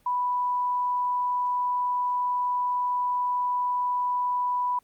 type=tone; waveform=sine; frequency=987.8 Hz; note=B5; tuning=in tune; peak=-23 dBFS; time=0.06-4.79 s; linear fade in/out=5 ms; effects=pink hiss -64 dBFS RMS until 4.83 s + Opus 32 kbps